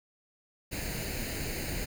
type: noise with comb filter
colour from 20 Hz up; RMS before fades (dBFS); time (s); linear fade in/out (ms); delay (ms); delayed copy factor
pink; -35; 0.71-1.86; 20; 0.44; +0.7
effects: none